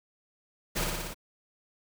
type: noise with echo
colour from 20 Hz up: pink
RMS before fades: -30 dBFS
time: 0.75-0.85 s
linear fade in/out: 20 ms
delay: 59 ms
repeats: 5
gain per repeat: -2 dB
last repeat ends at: 1.145 s
effects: none